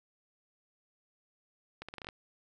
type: accelerating click train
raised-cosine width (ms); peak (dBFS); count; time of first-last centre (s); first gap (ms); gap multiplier
0.3; -26; 8; 1.82-2.088; 66; 0.81
effects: none